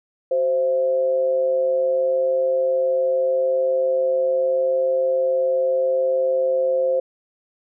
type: tone with amplitude modulation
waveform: sine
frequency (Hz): 523.3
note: C5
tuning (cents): 0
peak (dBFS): -14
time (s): 0.31-7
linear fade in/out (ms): 5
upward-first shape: sine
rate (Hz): 147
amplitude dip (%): 55
effects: none